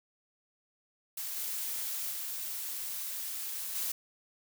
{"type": "noise with level steps", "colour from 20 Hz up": "blue", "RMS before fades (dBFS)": [-38, -36, -38, -34], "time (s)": [1.17, 3.92], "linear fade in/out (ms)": 5, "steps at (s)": [1.36, 2.11, 3.75], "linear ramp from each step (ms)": 10, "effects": []}